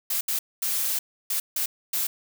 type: noise bursts at uneven times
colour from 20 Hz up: blue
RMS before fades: -26 dBFS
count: 6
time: 0.1-0.21 / 0.28-0.39 / 0.62-0.99 / 1.3-1.4 / 1.56-1.66 / 1.93-2.07 s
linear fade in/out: 5 ms
effects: none